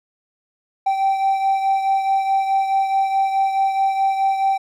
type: beating tone pair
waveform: triangle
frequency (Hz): 777 / 781.7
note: G5 / G5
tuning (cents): -16 / -5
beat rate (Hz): 4.7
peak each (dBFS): -14 / -22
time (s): 0.86-4.58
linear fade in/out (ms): 10
effects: tanh soft clip ceiling -8 dBFS